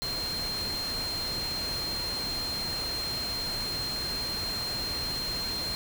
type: tone in noise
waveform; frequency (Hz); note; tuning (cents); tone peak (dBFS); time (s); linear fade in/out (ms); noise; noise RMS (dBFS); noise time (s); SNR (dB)
sine; 4186; C8; 0; -31; 0.02-5.75; 0; pink; -37; 0.02-5.75; +3
effects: none